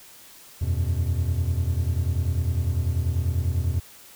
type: chord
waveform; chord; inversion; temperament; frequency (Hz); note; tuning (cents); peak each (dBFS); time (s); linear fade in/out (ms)
triangle; E suspended second; none; equal; 82.41 / 92.5 / 123.47; E2 / F#2 / B2; 0 / 0 / 0; -22 / -24 / -27; 0.61-3.8; 10
effects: white hiss -48 dBFS RMS until 4.15 s